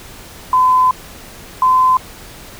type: tone pair in turn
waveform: sine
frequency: 1017 / 1025.3 Hz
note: C6 / C6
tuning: -50 / -35 cents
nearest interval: unison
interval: 15 cents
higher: second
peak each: -8 dBFS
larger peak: neither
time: 0.53-0.91 / 1.62-1.97 s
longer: first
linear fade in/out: 2 ms
effects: pink hiss -36 dBFS RMS until 2.59 s